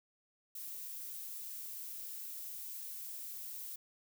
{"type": "noise", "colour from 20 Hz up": "violet", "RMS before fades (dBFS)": -45, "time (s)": [0.55, 3.76], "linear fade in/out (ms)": 5, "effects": []}